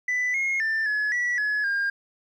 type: tone with pitch steps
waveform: sine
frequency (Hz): 1991 / 2153 / 1781 / 1700 / 1947 / 1697 / 1610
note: B6 / C7 / A6 / G#6 / B6 / G#6 / G6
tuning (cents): +14 / +49 / +21 / +40 / -25 / +37 / +46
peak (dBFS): -20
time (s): 0.08-1.9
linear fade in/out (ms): 5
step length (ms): 260
effects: tanh soft clip ceiling -21 dBFS + 10-bit